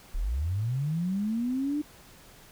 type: linear sweep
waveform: sine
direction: up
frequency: 30.73 to 302.7 Hz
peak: -26 dBFS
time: 0.14-1.82 s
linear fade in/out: 10 ms
effects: pink hiss -53 dBFS RMS until 2.51 s

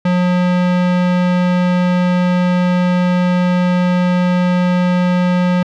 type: tone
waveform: square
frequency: 179.5 Hz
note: F3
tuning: 48 cents sharp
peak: -12 dBFS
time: 0.05-5.63 s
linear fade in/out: 5 ms
effects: low-pass 3000 Hz 12 dB/octave

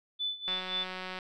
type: tone with tremolo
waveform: sine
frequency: 3497 Hz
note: A7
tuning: 11 cents flat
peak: -29 dBFS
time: 0.19-0.85 s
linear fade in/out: 20 ms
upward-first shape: sine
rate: 3.8 Hz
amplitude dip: 85%
type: click train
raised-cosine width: 0.3 ms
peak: -23 dBFS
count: 132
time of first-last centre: 0.48-1.188 s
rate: 185 Hz
effects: none

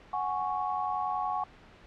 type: chord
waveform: sine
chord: F# suspended second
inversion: none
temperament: equal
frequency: 740 / 830.6 / 1108.7 Hz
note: F#5 / G#5 / C#6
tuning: 0 / 0 / 0 cents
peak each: -33 dBFS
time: 0.13-1.44 s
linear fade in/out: 5 ms
effects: pink hiss -54 dBFS RMS until 1.86 s + low-pass 3000 Hz 12 dB/octave

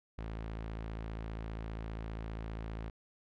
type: tone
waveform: sawtooth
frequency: 55 Hz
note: A1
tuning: in tune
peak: -35 dBFS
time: 0.18-2.9 s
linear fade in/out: 5 ms
effects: low-pass 3000 Hz 12 dB/octave

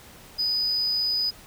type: tone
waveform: triangle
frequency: 4978 Hz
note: D#8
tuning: in tune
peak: -20 dBFS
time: 0.38-1.31 s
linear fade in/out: 20 ms
effects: tanh soft clip ceiling -18 dBFS + pink hiss -48 dBFS RMS until 1.46 s

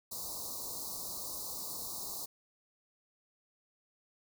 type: band-stop noise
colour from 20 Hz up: white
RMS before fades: -41 dBFS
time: 0.11-2.26 s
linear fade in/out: 10 ms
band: 1200 to 3900 Hz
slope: 96 dB/octave
effects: none

